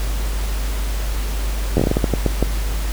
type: slowing click train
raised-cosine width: 2 ms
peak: -3 dBFS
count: 12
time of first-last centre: 1.77-2.426 s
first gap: 11 ms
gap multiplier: 1.31
effects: added 50 Hz sine -19 dBFS peak until 2.92 s + pink hiss -31 dBFS RMS until 2.92 s